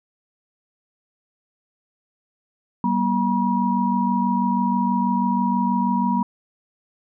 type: tone cluster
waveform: sine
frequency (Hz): 192.9 / 239.1 / 961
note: G3 / A#3 / B5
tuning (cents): -28 / +44 / -48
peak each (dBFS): -22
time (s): 2.84-6.23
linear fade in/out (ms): 2
effects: none